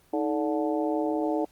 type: harmonic tone with a mistuned harmonic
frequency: 145.4 Hz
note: D3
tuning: 17 cents flat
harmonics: 2 / 3 / 4 / 5 / 6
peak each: -27 / -31 / -31 / -33 / -36 dBFS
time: 0.13-1.45 s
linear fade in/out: 5 ms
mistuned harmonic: 2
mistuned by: +130 cents
effects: pink hiss -61 dBFS RMS until 1.51 s + Opus 24 kbps